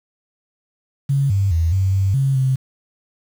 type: tone with pitch steps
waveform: sine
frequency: 138.7 / 98.4 / 82.3 / 95.5 / 96.8 / 135.8 / 131.5 Hz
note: C#3 / G2 / E2 / G2 / G2 / C#3 / C3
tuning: +1 / +7 / -2 / -45 / -21 / -35 / +9 cents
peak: -14 dBFS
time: 1.09-2.56 s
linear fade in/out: 10 ms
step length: 210 ms
effects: 7-bit